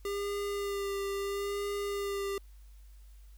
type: tone with vibrato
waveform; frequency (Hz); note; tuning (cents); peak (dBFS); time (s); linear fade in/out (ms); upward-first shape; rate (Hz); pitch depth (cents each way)
square; 400.9; G4; +39; -33; 0.05-2.38; 2; sine; 0.75; 20
effects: added 50 Hz sine -50 dBFS peak until 3.37 s + white hiss -68 dBFS RMS until 3.37 s